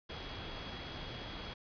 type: tone in noise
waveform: sine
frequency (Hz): 3322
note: G#7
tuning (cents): 0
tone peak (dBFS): -51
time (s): 0.09-1.54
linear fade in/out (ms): 10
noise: pink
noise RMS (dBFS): -44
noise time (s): 0.09-1.54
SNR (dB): -10
effects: resampled to 11025 Hz